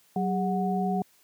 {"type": "tone cluster", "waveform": "sine", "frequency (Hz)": [187.7, 405.9, 736], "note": ["F#3", "G#4", "F#5"], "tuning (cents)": [25, -40, -9], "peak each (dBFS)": [-26, -33, -29], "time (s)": [0.16, 1.02], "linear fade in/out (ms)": 2, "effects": ["white hiss -62 dBFS RMS until 1.23 s", "high-pass 100 Hz 12 dB/octave"]}